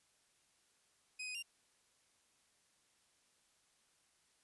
sawtooth tone with pitch steps, 2512 / 2498 / 2787 Hz, D#7 / D#7 / F7, +16 / +6 / -4 cents, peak -39 dBFS, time 1.19-1.427 s, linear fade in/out 10 ms, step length 79 ms, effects white hiss -74 dBFS RMS until 4.43 s + resampled to 24000 Hz

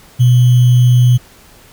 sine tone with sample-and-hold, 123.47 Hz, B2, in tune, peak -5 dBFS, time 0.19-1.18 s, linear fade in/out 20 ms, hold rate 3150 Hz, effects pink hiss -43 dBFS RMS until 1.72 s

